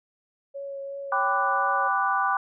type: tone with vibrato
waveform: sine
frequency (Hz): 554.4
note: C#5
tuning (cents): 0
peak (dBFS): -32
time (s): 0.54-1.89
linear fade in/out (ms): 20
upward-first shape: triangle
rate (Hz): 2.8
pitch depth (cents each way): 13
type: chord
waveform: sine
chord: G major seventh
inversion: none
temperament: equal with one note detuned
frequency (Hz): 784 / 998.1 / 1174.7 / 1480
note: G5 / B5 / D6 / F#6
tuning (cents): 0 / +18 / 0 / 0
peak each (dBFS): -27 / -28 / -25 / -28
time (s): 1.12-2.37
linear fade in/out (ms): 2
effects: none